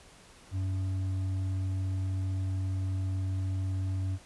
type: tone with hard clipping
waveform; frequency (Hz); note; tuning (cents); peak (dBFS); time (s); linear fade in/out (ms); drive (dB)
triangle; 94.7; F#2; +41; -30; 0.51-4.19; 50; 8
effects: pink hiss -55 dBFS RMS until 4.25 s + resampled to 24000 Hz